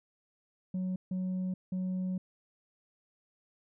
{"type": "tone bursts at uneven times", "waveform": "sine", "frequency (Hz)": 185, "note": "F#3", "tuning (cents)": 0, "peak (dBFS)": -28, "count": 3, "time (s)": [[0.74, 0.96], [1.11, 1.54], [1.72, 2.18]], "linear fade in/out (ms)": 5, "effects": ["tanh soft clip ceiling -30 dBFS"]}